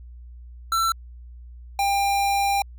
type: tone pair in turn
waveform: square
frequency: 1341 / 797.4 Hz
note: E6 / G5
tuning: +29 / +29 cents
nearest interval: major sixth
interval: 900 cents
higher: first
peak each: -20 dBFS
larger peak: neither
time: 0.72-0.92 / 1.79-2.62 s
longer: second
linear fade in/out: 2 ms
effects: added 60 Hz sine -39 dBFS peak until 2.78 s